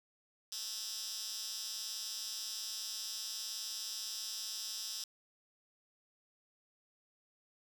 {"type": "tone with high-pass filter", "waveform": "10% pulse", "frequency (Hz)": 219.4, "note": "A3", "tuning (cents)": -5, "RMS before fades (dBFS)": -42, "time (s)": [0.52, 5.04], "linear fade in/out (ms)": 2, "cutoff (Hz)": 4900, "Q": 3, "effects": []}